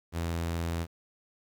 sawtooth tone, 83.9 Hz, E2, 31 cents sharp, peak -26 dBFS, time 0.12-0.87 s, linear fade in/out 50 ms, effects 10-bit

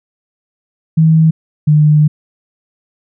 sine tone pair in turn, 160 / 151.02 Hz, D#3 / D3, +49 / +49 cents, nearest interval minor second, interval 100 cents, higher first, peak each -5 dBFS, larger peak neither, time 0.97-1.31 / 1.67-2.08 s, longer second, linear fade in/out 10 ms, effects none

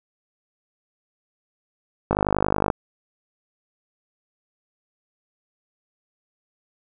click train, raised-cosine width 1 ms, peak -5 dBFS, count 31, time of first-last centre 2.11-2.702 s, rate 50.7 Hz, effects none

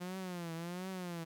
sawtooth tone with vibrato, 176.2 Hz, F3, 16 cents sharp, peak -36 dBFS, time 0-1.25 s, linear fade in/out 20 ms, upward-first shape triangle, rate 1.4 Hz, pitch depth 140 cents each way, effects 13-bit

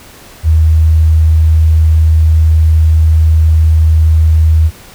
sine tone, 79.4 Hz, D#2, 36 cents sharp, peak -4 dBFS, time 0.43-4.71 s, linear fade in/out 50 ms, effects pink hiss -36 dBFS RMS until 4.94 s

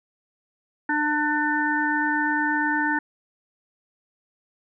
harmonic tone, 298.6 Hz, D4, 29 cents sharp, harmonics 1 / 3 / 5 / 6, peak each -26 / -26 / -26 / -26 dBFS, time 0.89-2.99 s, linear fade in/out 5 ms, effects none

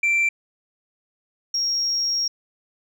sine tone pair in turn, 2349 / 5587 Hz, D7 / F8, 0 / 0 cents, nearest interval octave + minor third, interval 1500 cents, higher second, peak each -14 / -19 dBFS, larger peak first, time 0.03-0.29 / 1.54-2.28 s, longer second, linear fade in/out 5 ms, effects tanh soft clip ceiling -16 dBFS

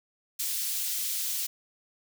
white high-pass noise, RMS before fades -31 dBFS, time 0.39-1.47 s, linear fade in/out 10 ms, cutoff 3500 Hz, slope 12 dB/octave, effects none

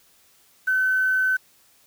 sine tone with quantisation, 1521 Hz, F#6, 47 cents sharp, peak -18 dBFS, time 0.67-1.37 s, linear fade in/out 10 ms, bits 7, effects white hiss -58 dBFS RMS until 1.86 s

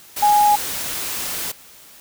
sine tone in noise, 830.6 Hz, G#5, in tune, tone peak -11 dBFS, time 0.22-0.56 s, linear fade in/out 10 ms, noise white, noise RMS -26 dBFS, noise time 0.16-1.52 s, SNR +12 dB, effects white hiss -45 dBFS RMS until 2 s

